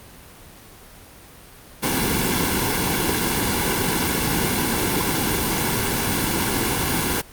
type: noise with comb filter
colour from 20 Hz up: pink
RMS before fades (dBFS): -21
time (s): 1.82-7.22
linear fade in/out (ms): 20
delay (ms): 1.6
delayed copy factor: -0.75
effects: pink hiss -44 dBFS RMS until 7.32 s + Opus 32 kbps